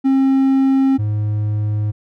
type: tone pair in turn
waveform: triangle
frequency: 268.2 / 105.55 Hz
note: C4 / G#2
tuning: +43 / +29 cents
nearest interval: octave + major third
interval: 1614 cents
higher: first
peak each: -9 / -14 dBFS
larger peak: first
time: 0.04-0.98 / 0.98-1.92 s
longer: neither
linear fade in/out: 20 ms
effects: none